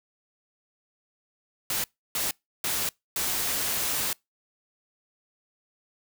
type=noise bursts at uneven times; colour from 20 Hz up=white; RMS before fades=-28 dBFS; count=4; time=1.7-1.84 / 2.15-2.31 / 2.64-2.89 / 3.16-4.13 s; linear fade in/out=2 ms; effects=noise-tail reverb RT60 0.2 s tail -26 dB re dry